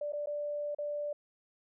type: tone with dropouts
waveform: sine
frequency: 587.3 Hz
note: D5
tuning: in tune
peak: -33 dBFS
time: 0.01-1.13 s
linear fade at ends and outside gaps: 5 ms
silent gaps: 0.123-0.132 / 0.26-0.27 / 0.748-0.785 s
effects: none